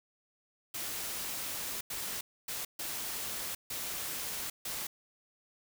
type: noise bursts at uneven times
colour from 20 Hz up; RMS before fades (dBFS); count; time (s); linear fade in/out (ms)
white; -38; 6; 0.74-1.81 / 1.9-2.21 / 2.48-2.65 / 2.79-3.55 / 3.7-4.5 / 4.65-4.87; 5
effects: none